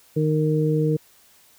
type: harmonic tone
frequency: 154.4 Hz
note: D#3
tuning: 13 cents flat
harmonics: 1 / 2 / 3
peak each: -20 / -25 / -23 dBFS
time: 0.16-0.97 s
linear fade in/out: 10 ms
effects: white hiss -55 dBFS RMS until 1.58 s